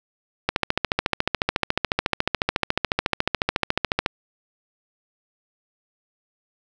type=click train; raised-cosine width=0.3 ms; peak=-3 dBFS; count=51; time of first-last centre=0.49-4.061 s; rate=14 Hz; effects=none